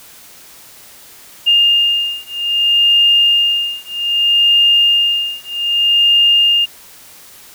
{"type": "beating tone pair", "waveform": "sine", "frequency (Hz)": [2818, 2818.63], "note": ["F7", "F7"], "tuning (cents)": [15, 15], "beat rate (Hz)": 0.63, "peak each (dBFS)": -13, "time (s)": [1.46, 6.66], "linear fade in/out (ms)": 20, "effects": ["white hiss -40 dBFS RMS until 7.54 s"]}